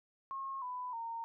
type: tone with pitch steps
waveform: sine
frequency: 1081 / 997 / 919.6 Hz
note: C#6 / B5 / A#5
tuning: -44 / +16 / -24 cents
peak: -38 dBFS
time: 0.31-1.24 s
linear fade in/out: 0 ms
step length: 310 ms
effects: none